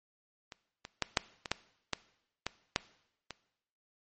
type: clicks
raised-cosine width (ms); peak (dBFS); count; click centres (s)
0.2; -27 / -25 / -11 / -7 / -21 / -11 / -13 / -15 / -9 / -23; 10; 0.522 / 0.851 / 1.023 / 1.172 / 1.458 / 1.516 / 1.933 / 2.466 / 2.761 / 3.307
effects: noise-tail reverb RT60 0.8 s tail -19 dB re dry + MP3 32 kbps